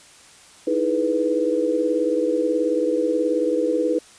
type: chord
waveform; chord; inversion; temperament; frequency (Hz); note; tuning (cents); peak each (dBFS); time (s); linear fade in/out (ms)
sine; E major seventh; third; equal with one note detuned; 311.1 / 329.6 / 422.6 / 493.9; D#4 / E4 / G#4 / B4; 0 / 0 / +30 / 0; -24 / -26 / -26 / -21; 0.67-3.99; 5
effects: white hiss -48 dBFS RMS until 4.18 s + resampled to 22050 Hz